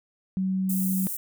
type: tone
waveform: sine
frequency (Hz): 188.9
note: F#3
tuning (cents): +36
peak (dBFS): -23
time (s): 0.37-1.07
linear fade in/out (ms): 0
type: high-pass noise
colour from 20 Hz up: white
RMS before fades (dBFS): -32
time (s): 0.69-1.17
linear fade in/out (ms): 5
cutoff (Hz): 8800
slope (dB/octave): 24
effects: none